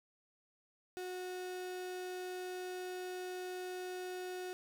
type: tone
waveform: 35% pulse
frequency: 365.6 Hz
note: F#4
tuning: 21 cents flat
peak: -39 dBFS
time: 0.97-4.53 s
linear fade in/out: 0 ms
effects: none